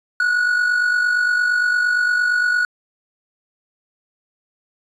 triangle tone with amplitude modulation, 1463 Hz, F#6, 20 cents flat, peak -11 dBFS, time 0.2-2.65 s, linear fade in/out 2 ms, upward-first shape sine, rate 48.7 Hz, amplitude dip 50%, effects resampled to 22050 Hz

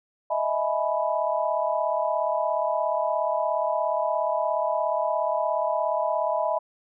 sine chord, E major seventh, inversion third, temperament equal with one note detuned, 622.3 / 659.3 / 845.6 / 987.8 Hz, D#5 / E5 / G#5 / B5, 0 / 0 / +31 / 0 cents, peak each -27 / -27 / -30 / -28 dBFS, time 0.3-6.59 s, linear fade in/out 10 ms, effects none

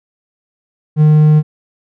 triangle tone, 152.7 Hz, D#3, 32 cents flat, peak -3 dBFS, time 0.96-1.43 s, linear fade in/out 50 ms, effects none

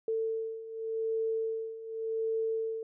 sine beating tone pair, 446.3 / 447.17 Hz, A4 / A4, +25 / +28 cents, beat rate 0.87 Hz, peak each -36 / -32 dBFS, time 0.08-2.83 s, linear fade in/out 2 ms, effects none

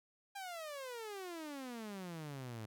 sawtooth exponential sweep, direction down, 810 to 105.5 Hz, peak -40 dBFS, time 0.35-2.66 s, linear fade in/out 10 ms, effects none

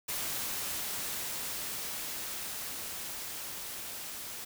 white noise with level ramp, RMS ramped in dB -35 to -42 dBFS, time 0.08-4.45 s, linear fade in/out 10 ms, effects none

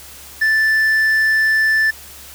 sine tone with hard clipping, 1760 Hz, A6, in tune, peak -13 dBFS, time 0.41-1.91 s, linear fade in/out 10 ms, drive 3 dB, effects added 70 Hz sine -46 dBFS peak until 2.34 s + white hiss -38 dBFS RMS until 2.34 s

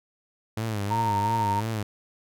sawtooth tone with vibrato, 106.5 Hz, G#2, 44 cents sharp, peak -23 dBFS, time 0.57-1.83 s, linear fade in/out 5 ms, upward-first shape sine, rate 2.9 Hz, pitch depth 110 cents each way
sine tone with tremolo, 922 Hz, A#5, 19 cents flat, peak -22 dBFS, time 0.9-1.61 s, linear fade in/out 20 ms, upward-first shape triangle, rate 12 Hz, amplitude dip 25%
effects none

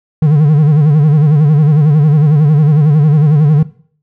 triangle tone with vibrato, 150 Hz, D3, 37 cents sharp, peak -3 dBFS, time 0.22-3.63 s, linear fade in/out 5 ms, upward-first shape sine, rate 11 Hz, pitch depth 100 cents each way, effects noise-tail reverb RT60 0.5 s tail -17 dB re dry

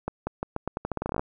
accelerating click train, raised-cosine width 1 ms, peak -14 dBFS, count 17, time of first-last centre 0.08-1.195 s, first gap 190 ms, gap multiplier 0.84, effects none

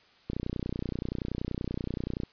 click train, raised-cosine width 3 ms, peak -19 dBFS, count 60, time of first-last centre 0.3-2.234 s, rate 30.5 Hz, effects white hiss -60 dBFS RMS until 2.32 s + resampled to 11025 Hz

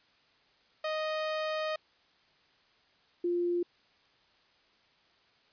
sawtooth / sine tone pair in turn, 622.3 / 349.3 Hz, D#5 / F4, 0 / 0 cents, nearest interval minor seventh, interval 1000 cents, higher first, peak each -27 dBFS, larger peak neither, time 0.84-1.76 / 3.24-3.63 s, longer first, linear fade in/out 5 ms, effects white hiss -66 dBFS RMS until 5.52 s + resampled to 11025 Hz

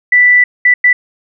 sine tone bursts at uneven times, 1975.5 Hz, B6, in tune, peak -4 dBFS, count 3, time 0.12-0.44 / 0.65-0.74 / 0.84-0.93 s, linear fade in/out 5 ms, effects none

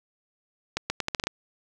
accelerating click train, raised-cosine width 0.2 ms, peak -9 dBFS, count 8, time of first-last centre 0.77-1.27 s, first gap 130 ms, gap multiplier 0.79, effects none

